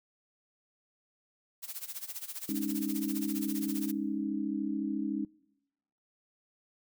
blue noise with tremolo, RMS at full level -38 dBFS, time 1.62-3.92 s, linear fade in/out 20 ms, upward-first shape sine, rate 15 Hz, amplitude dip 85%
sine chord, Ab suspended fourth, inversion none, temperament equal, 207.7 / 277.2 / 311.1 Hz, Ab3 / Db4 / Eb4, 0 / 0 / 0 cents, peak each -35 dBFS, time 2.49-5.25 s, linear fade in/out 2 ms
effects noise-tail reverb RT60 1.0 s tail -26 dB re dry

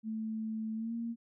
sine tone with pitch glide, 220 to 232 Hz, A3 to A#3, 0 to -8 cents, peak -34 dBFS, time 0.03-1.16 s, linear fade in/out 50 ms, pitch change +92 cents, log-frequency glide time 0.75-0.94 s, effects none

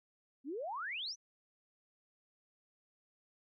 sine exponential sweep, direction up, 249.1 to 6270 Hz, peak -38 dBFS, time 0.44-1.16 s, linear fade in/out 50 ms, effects none

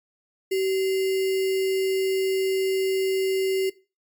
sine tone with sample-and-hold, 382.2 Hz, G4, 44 cents flat, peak -20 dBFS, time 0.51-3.7 s, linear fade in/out 10 ms, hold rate 2450 Hz, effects noise-tail reverb RT60 0.3 s tail -19 dB re dry + MP3 96 kbps

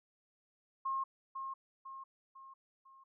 sine tone with echo, 1073 Hz, C6, 43 cents sharp, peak -33 dBFS, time 0.85-1.04 s, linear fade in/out 10 ms, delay 500 ms, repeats 4, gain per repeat -6 dB, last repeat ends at 3.04 s, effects none

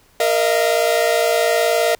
45% pulse chord, Bb suspended fourth, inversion none, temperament equal with one note detuned, 466.2 / 622.3 / 681.7 Hz, Bb4 / Eb5 / F5, 0 / 0 / -42 cents, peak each -19 dBFS, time 0.2-1.95 s, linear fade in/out 2 ms, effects pink hiss -54 dBFS RMS until 1.99 s

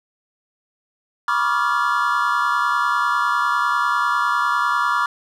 triangle tone cluster, 974 / 1115 / 1185 / 1393 / 1710 Hz, B5 / C#6 / D6 / F6 / A6, -24 / +10 / +15 / -5 / -50 cents, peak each -22 / -22 / -20 / -20 / -27 dBFS, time 1.28-5.06 s, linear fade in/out 2 ms, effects none

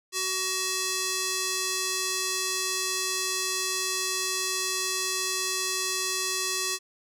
square tone with band-pass filter, 375.4 Hz, F#4, 25 cents sharp, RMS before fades -29 dBFS, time 0.12-6.79 s, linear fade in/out 50 ms, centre 6400 Hz, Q 1.1, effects none

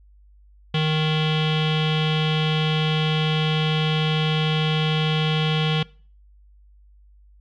square tone with low-pass filter, 155.56 Hz, D#3, in tune, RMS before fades -21 dBFS, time 0.74-5.83 s, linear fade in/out 5 ms, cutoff 3200 Hz, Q 6.4, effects noise-tail reverb RT60 0.4 s tail -22 dB re dry + added 50 Hz sine -49 dBFS peak until 7.4 s

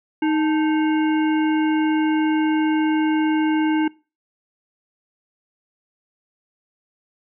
harmonic tone with a mistuned harmonic, 311.1 Hz, D#4, in tune, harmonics 1 / 3 / 5 / 7 / 9, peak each -17 / -27 / -31 / -34 / -36 dBFS, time 0.22-3.88 s, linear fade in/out 5 ms, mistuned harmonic 3, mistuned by -99 cents, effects noise-tail reverb RT60 0.3 s tail -22 dB re dry

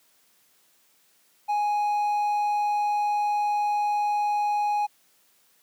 triangle tone, 830.6 Hz, G#5, in tune, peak -20 dBFS, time 1.48-4.87 s, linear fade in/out 20 ms, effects white hiss -63 dBFS RMS until 5.62 s + high-pass 150 Hz 12 dB/octave

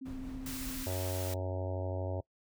sine tone with vibrato, 261.6 Hz, C4, in tune, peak -40 dBFS, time 0.01-0.87 s, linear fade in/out 10 ms, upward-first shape sine, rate 15 Hz, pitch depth 33 cents each way
brown noise with tremolo, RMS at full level -43 dBFS, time 0.05-0.84 s, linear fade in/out 10 ms, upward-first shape sine, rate 5.1 Hz, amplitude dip 30%
white high-pass noise, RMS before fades -43 dBFS, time 0.46-1.34 s, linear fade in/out 2 ms, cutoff 940 Hz, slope 24 dB/octave
harmonic tone, 92.5 Hz, F#2, in tune, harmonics 1 / 3 / 4 / 5 / 6 / 7 / 8 / 9 / 10, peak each -35 / -45 / -44 / -47 / -41 / -43 / -52 / -51 / -53 dBFS, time 0.86-2.21 s, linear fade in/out 10 ms
effects noise-tail reverb RT60 0.1 s tail -22 dB re dry

